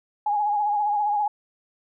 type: tone with vibrato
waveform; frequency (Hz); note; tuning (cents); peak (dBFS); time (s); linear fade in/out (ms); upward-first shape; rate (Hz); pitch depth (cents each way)
sine; 830.6; G#5; 0; -20; 0.26-1.28; 5; sine; 15; 43
effects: none